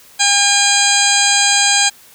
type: harmonic tone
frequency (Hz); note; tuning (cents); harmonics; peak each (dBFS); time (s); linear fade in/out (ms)
808; G#5; -48; 1 / 2 / 3 / 4 / 5 / 6 / 8 / 9 / 10; -19 / -19 / -19 / -19 / -19 / -19 / -19 / -19 / -19; 0.19-1.9; 20
effects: white hiss -44 dBFS RMS until 2.14 s